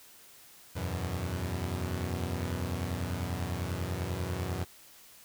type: chord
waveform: sawtooth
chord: E suspended second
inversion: none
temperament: equal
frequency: 82.41 / 92.5 / 123.47 Hz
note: E2 / F#2 / B2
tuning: 0 / 0 / 0 cents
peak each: -32 / -31 / -35 dBFS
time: 0.75-4.65 s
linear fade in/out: 20 ms
effects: white hiss -55 dBFS RMS until 5.24 s